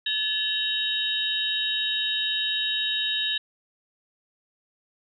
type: tone cluster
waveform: sine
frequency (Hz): 1722 / 2765 / 3061 / 3777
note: A6 / F7 / G7 / A#7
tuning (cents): -38 / -18 / -42 / +22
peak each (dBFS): -32 / -35 / -29 / -26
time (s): 0.06-3.38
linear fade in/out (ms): 5
effects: none